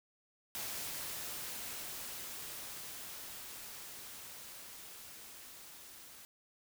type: noise with level ramp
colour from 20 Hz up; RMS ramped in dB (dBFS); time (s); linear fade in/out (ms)
white; -41 to -54; 0.55-6.25; 0
effects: none